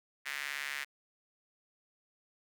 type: tone with high-pass filter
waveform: square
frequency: 70.6 Hz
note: C#2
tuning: 32 cents sharp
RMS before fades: -39 dBFS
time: 0.25-0.85 s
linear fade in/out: 20 ms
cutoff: 1900 Hz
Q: 3.1
effects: none